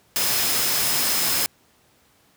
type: tone in noise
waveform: sine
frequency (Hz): 5120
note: D#8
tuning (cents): +49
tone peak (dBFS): -29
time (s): 0.16-1.46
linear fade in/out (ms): 0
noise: white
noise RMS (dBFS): -22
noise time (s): 0.16-1.46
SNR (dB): -10
effects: pink hiss -59 dBFS RMS until 2.36 s + high-pass 80 Hz 12 dB/octave